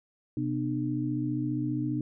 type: tone cluster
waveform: sine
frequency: 128.7 / 246.1 / 301 Hz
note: C3 / B3 / D4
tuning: -28 / -6 / +43 cents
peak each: -32 / -34 / -30 dBFS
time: 0.37-2.01 s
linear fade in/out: 2 ms
effects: none